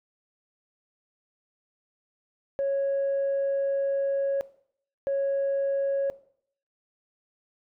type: tone pair in turn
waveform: sine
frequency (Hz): 552 / 552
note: C#5 / C#5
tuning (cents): -7 / -7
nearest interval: unison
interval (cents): 0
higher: neither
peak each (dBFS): -22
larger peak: neither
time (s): 2.59-4.41 / 5.07-6.1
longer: first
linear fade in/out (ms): 0
effects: noise-tail reverb RT60 0.6 s tail -18 dB re dry + tanh soft clip ceiling -21 dBFS

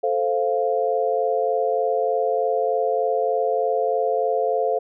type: chord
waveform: sine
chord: F major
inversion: first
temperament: equal with one note detuned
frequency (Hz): 440 / 523.3 / 696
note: A4 / C5 / F5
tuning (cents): 0 / 0 / -6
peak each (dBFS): -23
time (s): 0.03-4.79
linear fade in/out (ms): 10
effects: none

